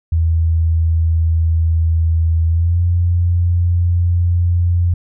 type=tone with pitch glide; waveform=sine; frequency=81.8 to 87.17 Hz; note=E2 to F2; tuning=-13 to -3 cents; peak=-11 dBFS; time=0.12-4.94 s; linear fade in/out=5 ms; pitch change=+110 cents; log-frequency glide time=2.47-2.81 s; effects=none